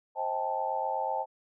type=chord; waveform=sine; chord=A half-diminished seventh; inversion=first; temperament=just; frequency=528 / 633.6 / 792 / 880 Hz; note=C5 / Eb5 / G5 / A5; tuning=+16 / +31 / +18 / 0 cents; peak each=-36 / -37 / -33 / -32 dBFS; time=0.15-1.26 s; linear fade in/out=50 ms; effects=none